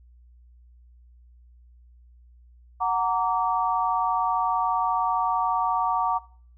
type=chord; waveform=sine; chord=Gb augmented; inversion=none; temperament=just; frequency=740 / 925 / 1156.2 Hz; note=Gb5 / Bb5 / D6; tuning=0 / -14 / -27 cents; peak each=-26 dBFS; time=2.8-6.19 s; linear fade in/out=20 ms; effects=noise-tail reverb RT60 0.5 s tail -21 dB re dry + added 60 Hz sine -50 dBFS peak until 6.57 s